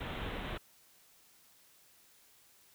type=low-pass noise; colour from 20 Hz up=pink; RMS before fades=-40 dBFS; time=0-0.58 s; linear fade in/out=10 ms; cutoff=3800 Hz; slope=96 dB/octave; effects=white hiss -64 dBFS RMS until 2.74 s